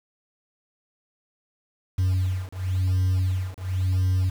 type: beating tone pair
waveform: sine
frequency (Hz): 92.5 / 93.45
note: F#2 / F#2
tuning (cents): 0 / +18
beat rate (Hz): 0.95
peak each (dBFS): -22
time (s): 1.98-4.3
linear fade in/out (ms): 10
effects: tanh soft clip ceiling -18 dBFS + 7-bit